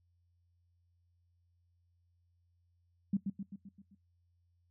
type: tone with echo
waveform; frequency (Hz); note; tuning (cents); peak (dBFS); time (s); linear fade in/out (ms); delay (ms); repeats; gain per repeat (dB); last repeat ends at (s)
sine; 197.4; G3; +12; -27; 3.13-3.17; 5; 130; 6; -5; 3.95
effects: noise-tail reverb RT60 0.2 s tail -23 dB re dry + added 87 Hz sine -70 dBFS peak until 4.7 s